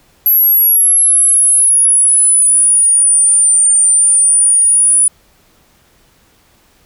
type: exponential two-way sweep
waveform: sine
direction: down then up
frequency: 11710 to 8990 to 9880 Hz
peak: -6 dBFS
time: 0.26-5.08 s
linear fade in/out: 2 ms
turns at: 3.7 s
effects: pink hiss -51 dBFS RMS until 6.85 s